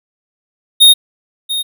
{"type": "tone with echo", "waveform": "square", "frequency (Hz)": 3709, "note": "A#7", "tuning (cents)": -9, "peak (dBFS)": -3, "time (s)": [0.8, 0.94], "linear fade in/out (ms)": 20, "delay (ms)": 690, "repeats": 1, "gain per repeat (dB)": -13, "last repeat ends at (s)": 1.63, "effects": []}